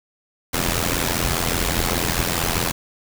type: noise with amplitude modulation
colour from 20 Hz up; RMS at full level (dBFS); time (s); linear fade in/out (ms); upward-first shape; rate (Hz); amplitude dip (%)
pink; -18; 0.53-2.72; 10; sine; 85; 85
effects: none